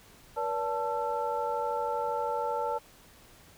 sine tone cluster, 480.3 / 573 / 879 / 1344 Hz, B4 / D5 / A5 / E6, -48 / -43 / -2 / +33 cents, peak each -34 / -35 / -31 / -39 dBFS, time 0.36-2.79 s, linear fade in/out 20 ms, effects pink hiss -56 dBFS RMS until 3.57 s

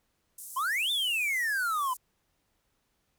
white band-pass noise, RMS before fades -44 dBFS, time 0.38-1.97 s, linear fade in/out 5 ms, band 7600 to 13000 Hz, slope 24 dB/octave
triangle exponential two-way sweep, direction up then down, 989 to 3628 to 989 Hz, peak -25 dBFS, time 0.56-1.94 s, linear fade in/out 10 ms, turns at 0.91 s
effects pink hiss -75 dBFS RMS until 3.18 s

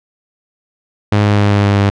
sawtooth tone with pitch steps, 103.83 / 103.11 / 102.4 / 101.69 / 100.99 / 100.29 Hz, G#2 / G#2 / G#2 / G#2 / G#2 / G2, 0 / -12 / -24 / -36 / -48 / +40 cents, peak -5 dBFS, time 1.12-1.9 s, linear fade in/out 5 ms, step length 130 ms, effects low-pass 4000 Hz 12 dB/octave

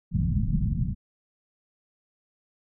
white low-pass noise, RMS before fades -25 dBFS, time 0.11-0.95 s, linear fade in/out 50 ms, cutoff 200 Hz, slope 48 dB/octave, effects none

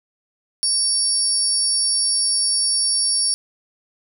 sine tone cluster, 4601 / 5510 / 9800 Hz, D8 / F8 / D#9, -36 / -24 / -27 cents, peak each -25 / -21 / -19 dBFS, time 0.63-3.34 s, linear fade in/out 0 ms, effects none

